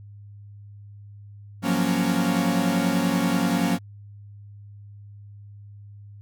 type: chord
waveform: 45% pulse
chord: Gb major seventh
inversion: third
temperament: equal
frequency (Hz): 174.61 / 185 / 233.1 / 277.2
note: F3 / Gb3 / Bb3 / Db4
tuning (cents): 0 / 0 / 0 / 0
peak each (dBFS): -26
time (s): 1.62-3.79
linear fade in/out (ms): 50
effects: added 102 Hz sine -41 dBFS peak until 6.21 s

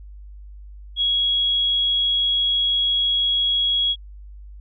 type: tone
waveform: sine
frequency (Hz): 3322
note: G#7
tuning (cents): 0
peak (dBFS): -17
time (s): 0.96-3.96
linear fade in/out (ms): 50
effects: added 50 Hz sine -37 dBFS peak until 4.6 s

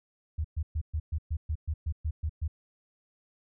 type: tone bursts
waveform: sine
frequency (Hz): 77.78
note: D#2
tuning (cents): 0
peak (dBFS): -27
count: 12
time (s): 0.38-2.48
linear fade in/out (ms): 10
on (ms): 65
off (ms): 120
effects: none

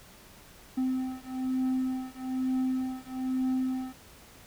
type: beating tone pair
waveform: triangle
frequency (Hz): 258.1 / 259.2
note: C4 / C4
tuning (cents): -23 / -16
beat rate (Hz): 1.1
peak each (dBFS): -29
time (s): 0.77-3.93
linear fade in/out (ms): 10
effects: pink hiss -53 dBFS RMS until 4.46 s

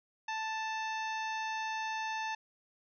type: harmonic tone with a mistuned harmonic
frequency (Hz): 880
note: A5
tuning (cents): 0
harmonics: 1 / 2 / 3 / 4 / 5 / 6 / 7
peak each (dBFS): -36 / -40 / -43 / -49 / -53 / -54 / -52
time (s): 0.28-2.35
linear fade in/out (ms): 5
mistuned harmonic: 4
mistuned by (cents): +37
effects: none

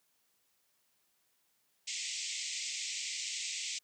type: band-pass noise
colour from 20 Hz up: white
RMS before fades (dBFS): -39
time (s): 1.87-3.79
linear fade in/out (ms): 10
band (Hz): 2000 to 8000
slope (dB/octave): 96
effects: white hiss -75 dBFS RMS until 3.83 s + high-pass 80 Hz 12 dB/octave

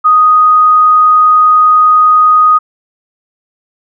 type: tone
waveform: sine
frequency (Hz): 1245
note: D#6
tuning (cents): +1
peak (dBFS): -3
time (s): 0.04-2.59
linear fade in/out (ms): 20
effects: none

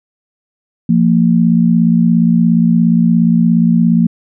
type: tone pair together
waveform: sine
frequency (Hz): 172.6 / 229.7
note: F3 / A#3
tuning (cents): -20 / -25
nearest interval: perfect fourth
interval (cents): 495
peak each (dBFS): -10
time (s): 0.89-4.07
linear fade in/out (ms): 5
effects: none

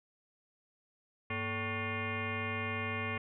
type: tone with frequency modulation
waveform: sine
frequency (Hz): 1109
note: C#6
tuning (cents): 0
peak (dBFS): -33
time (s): 1.3-3.18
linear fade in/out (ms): 5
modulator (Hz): 336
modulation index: 4.3
effects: none

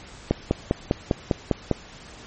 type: click train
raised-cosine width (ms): 2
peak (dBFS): -5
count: 8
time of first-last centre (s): 0.31-1.713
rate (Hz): 4.99
effects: pink hiss -44 dBFS RMS until 2.26 s + MP3 32 kbps

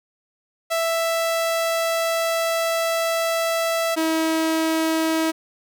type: tone pair in turn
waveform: sawtooth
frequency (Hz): 661 / 321.5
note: E5 / E4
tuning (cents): +5 / -43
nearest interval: octave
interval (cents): 1248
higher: first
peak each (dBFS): -16 / -15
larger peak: second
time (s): 0.7-3.96 / 3.96-5.32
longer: first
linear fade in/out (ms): 20
effects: none

